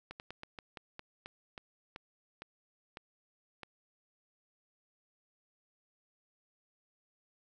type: slowing click train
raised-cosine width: 0.3 ms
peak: -28 dBFS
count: 13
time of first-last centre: 0.11-3.633 s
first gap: 89 ms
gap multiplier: 1.2
effects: none